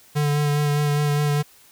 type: tone with vibrato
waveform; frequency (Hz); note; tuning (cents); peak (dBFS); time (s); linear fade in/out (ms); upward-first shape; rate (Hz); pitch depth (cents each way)
square; 146.83; D3; 0; -19; 0.15-1.43; 20; sine; 4.9; 19
effects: white hiss -52 dBFS RMS until 1.71 s